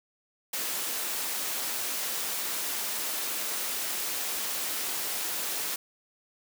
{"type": "high-pass noise", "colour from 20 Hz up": "white", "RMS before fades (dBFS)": -32, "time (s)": [0.53, 5.76], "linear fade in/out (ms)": 5, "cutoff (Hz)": 250, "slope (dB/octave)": 12, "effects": []}